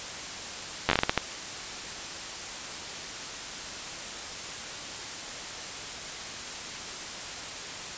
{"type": "slowing click train", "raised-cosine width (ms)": 0.3, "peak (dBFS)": -5, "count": 9, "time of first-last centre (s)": [0.89, 1.177], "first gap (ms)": 10, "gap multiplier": 1.35, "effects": ["white hiss -37 dBFS RMS until 7.97 s", "resampled to 16000 Hz"]}